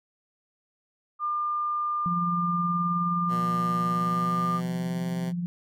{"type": "tone", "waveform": "sine", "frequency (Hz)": 1200, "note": "D6", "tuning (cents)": 37, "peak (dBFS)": -25, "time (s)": [1.19, 4.61], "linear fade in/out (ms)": 50}
{"type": "tone with tremolo", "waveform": "sine", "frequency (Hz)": 174.61, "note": "F3", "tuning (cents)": 0, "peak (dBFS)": -25, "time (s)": [2.06, 5.46], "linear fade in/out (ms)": 0, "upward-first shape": "triangle", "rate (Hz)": 19, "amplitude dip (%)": 45}
{"type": "tone with pitch glide", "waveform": "10% pulse", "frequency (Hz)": [121.2, 129.15], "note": ["B2", "C3"], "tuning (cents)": [-32, -22], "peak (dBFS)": -27, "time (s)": [3.28, 5.33], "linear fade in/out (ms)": 50, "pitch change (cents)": 110, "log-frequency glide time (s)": [3.85, 5.01]}
{"effects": []}